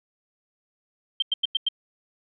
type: tone bursts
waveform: sine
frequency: 3148 Hz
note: G7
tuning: 7 cents sharp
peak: -19 dBFS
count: 5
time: 1.2-1.687 s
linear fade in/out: 5 ms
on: 23 ms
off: 93 ms
effects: none